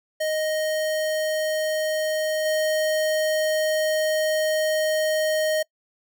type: tone with level steps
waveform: square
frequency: 622.3 Hz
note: D#5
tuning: in tune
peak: -23 / -21 dBFS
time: 0.2-5.63 s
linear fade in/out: 10 ms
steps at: 2.45 s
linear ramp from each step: 10 ms
effects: noise-tail reverb RT60 0.1 s tail -25 dB re dry